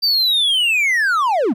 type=linear sweep; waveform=triangle; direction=down; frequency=4699 to 180.4 Hz; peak=-12 dBFS; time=0.02-1.54 s; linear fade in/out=20 ms; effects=none